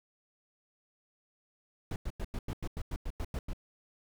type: noise bursts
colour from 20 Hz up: brown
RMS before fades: -35 dBFS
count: 12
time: 1.91-3.533 s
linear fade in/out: 2 ms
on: 50 ms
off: 93 ms
effects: none